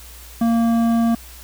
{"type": "tone with hard clipping", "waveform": "sine", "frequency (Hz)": 230.8, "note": "A#3", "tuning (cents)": -17, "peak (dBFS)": -16, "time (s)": [0.41, 1.15], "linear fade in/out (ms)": 5, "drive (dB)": 10, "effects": ["added 60 Hz sine -40 dBFS peak until 1.43 s", "white hiss -42 dBFS RMS until 1.43 s"]}